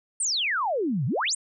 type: exponential two-way sweep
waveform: sine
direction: down then up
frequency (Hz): 9190 to 114.8 to 9190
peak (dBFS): -23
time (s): 0.2-1.35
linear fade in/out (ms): 5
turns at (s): 1.06
effects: none